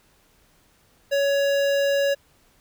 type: tone with notch filter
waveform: square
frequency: 560 Hz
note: C#5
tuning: 18 cents sharp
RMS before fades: -21 dBFS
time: 1.11-2.15 s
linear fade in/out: 20 ms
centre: 10000 Hz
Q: 0.8
effects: pink hiss -60 dBFS RMS until 2.6 s

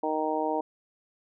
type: harmonic tone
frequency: 155.56 Hz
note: D#3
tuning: in tune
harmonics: 2 / 3 / 4 / 5 / 6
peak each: -32 / -32 / -32 / -32 / -32 dBFS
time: 0.03-0.61 s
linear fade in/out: 5 ms
effects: none

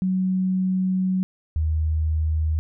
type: tone pair in turn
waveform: sine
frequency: 186.6 / 78.46 Hz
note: F#3 / D#2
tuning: +15 / +15 cents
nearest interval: octave + minor third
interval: 1500 cents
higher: first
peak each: -19 dBFS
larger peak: neither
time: 0.02-1.23 / 1.56-2.59 s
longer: first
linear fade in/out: 0 ms
effects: none

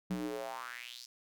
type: tone with high-pass filter sweep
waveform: square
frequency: 60.5 Hz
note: B1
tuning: 35 cents flat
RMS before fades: -41 dBFS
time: 0.1-1.06 s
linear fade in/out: 5 ms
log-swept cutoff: 180 to 5400 Hz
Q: 4.3
effects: none

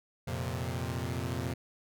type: chord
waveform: sawtooth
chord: F suspended fourth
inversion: none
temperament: equal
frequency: 87.31 / 116.54 / 130.81 Hz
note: F2 / Bb2 / C3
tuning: 0 / 0 / 0 cents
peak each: -33 dBFS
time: 0.27-1.54 s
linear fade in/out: 10 ms
effects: none

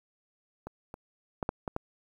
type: clicks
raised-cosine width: 1 ms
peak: -25 / -27 / -17 / -14 / -19 / -17 dBFS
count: 6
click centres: 0.67 / 0.941 / 1.428 / 1.491 / 1.678 / 1.764 s
effects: 9-bit

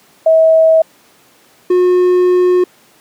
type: tone pair in turn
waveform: sine / triangle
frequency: 644 / 361.4 Hz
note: E5 / F#4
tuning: -41 / -41 cents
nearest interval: minor seventh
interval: 1000 cents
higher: first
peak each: -5 dBFS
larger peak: neither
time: 0.26-0.82 / 1.7-2.64 s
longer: second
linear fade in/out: 5 ms
effects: pink hiss -48 dBFS RMS until 3 s + high-pass 200 Hz 12 dB/octave

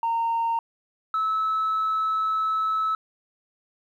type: tone pair in turn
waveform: sine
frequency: 920 / 1301.1 Hz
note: A#5 / E6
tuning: -23 / -23 cents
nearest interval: tritone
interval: 600 cents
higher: second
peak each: -20 dBFS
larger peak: neither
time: 0.03-0.59 / 1.14-2.95 s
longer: second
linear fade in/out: 2 ms
effects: tanh soft clip ceiling -19 dBFS + 10-bit

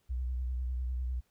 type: tone with vibrato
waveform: sine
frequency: 62.6 Hz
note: B1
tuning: 24 cents sharp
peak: -31 dBFS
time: 0.09-1.21 s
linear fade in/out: 20 ms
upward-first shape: sine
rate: 10 Hz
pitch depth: 48 cents each way
effects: pink hiss -74 dBFS RMS until 1.3 s

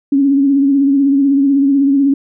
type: tone with vibrato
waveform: sine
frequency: 277.2 Hz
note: C#4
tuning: in tune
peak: -8 dBFS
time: 0.12-2.14 s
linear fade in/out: 5 ms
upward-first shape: sine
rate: 16 Hz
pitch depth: 47 cents each way
effects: none

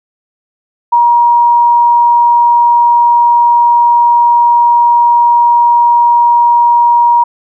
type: tone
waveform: sine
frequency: 950 Hz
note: A#5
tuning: 33 cents sharp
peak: -4 dBFS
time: 0.92-7.24 s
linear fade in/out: 10 ms
effects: none

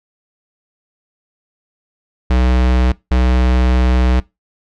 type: tone pair in turn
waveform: square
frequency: 62.5 / 62.5 Hz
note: B1 / B1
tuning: +21 / +21 cents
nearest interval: unison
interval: 0 cents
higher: neither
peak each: -11 dBFS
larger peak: neither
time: 2.3-2.92 / 3.11-4.2 s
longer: second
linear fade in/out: 5 ms
effects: noise-tail reverb RT60 0.2 s tail -21 dB re dry + low-pass 4000 Hz 12 dB/octave

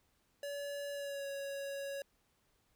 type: tone with pitch glide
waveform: square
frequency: 570 to 556.3 Hz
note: C#5 to C#5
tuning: +48 to +6 cents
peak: -40 dBFS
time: 0.43-2.02 s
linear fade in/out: 2 ms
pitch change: -42 cents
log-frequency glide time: 0.92-1.27 s
effects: pink hiss -75 dBFS RMS until 2.75 s

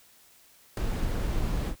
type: noise with ADSR envelope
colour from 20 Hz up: brown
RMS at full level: -19 dBFS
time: 0.77-1.76 s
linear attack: 3 ms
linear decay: 5 ms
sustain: -9 dB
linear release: 78 ms
effects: white hiss -58 dBFS RMS until 1.8 s

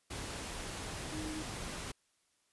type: tone in noise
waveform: sine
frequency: 311.1 Hz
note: D#4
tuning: in tune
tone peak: -40 dBFS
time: 1.12-1.43 s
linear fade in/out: 10 ms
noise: pink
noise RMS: -42 dBFS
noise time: 0.1-1.92 s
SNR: -1 dB
effects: white hiss -75 dBFS RMS until 2.52 s + resampled to 24000 Hz

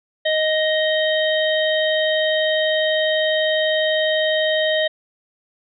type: harmonic tone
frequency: 624 Hz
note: D#5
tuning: 5 cents sharp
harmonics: 1 / 3 / 5 / 6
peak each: -18 / -23 / -25 / -26 dBFS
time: 0.25-4.88 s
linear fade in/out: 10 ms
effects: none

